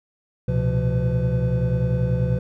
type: tone cluster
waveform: triangle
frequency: 68.6 / 116.3 / 126.6 / 174.8 / 503 Hz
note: C#2 / A#2 / B2 / F3 / B4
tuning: -17 / -4 / +43 / +2 / +32 cents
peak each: -26 / -25 / -19 / -24 / -27 dBFS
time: 0.48-2.39 s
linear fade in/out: 5 ms
effects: none